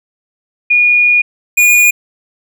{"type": "tone pair in turn", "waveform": ["sine", "square"], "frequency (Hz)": [2442, 2442], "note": ["D#7", "D#7"], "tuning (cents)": [-33, -33], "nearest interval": "unison", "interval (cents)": 0, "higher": "neither", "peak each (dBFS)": -6, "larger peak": "neither", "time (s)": [[0.7, 1.22], [1.57, 1.91]], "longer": "first", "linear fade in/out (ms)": 10, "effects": []}